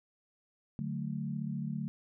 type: chord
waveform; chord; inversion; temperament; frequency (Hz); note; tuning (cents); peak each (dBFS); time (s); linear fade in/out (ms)
sine; D major; none; equal; 146.83 / 185 / 220; D3 / F#3 / A3; 0 / 0 / 0; -37 / -39 / -38; 0.79-1.88; 0
effects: none